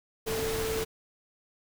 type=tone in noise; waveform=sine; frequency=444 Hz; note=A4; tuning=16 cents sharp; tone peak=-30 dBFS; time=0.26-0.85 s; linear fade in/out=20 ms; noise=pink; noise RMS=-34 dBFS; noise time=0.26-0.85 s; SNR=+1 dB; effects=none